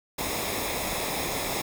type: noise with comb filter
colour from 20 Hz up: pink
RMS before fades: -30 dBFS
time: 0.18-1.62 s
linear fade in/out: 10 ms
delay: 0.67 ms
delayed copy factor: -0.6
effects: none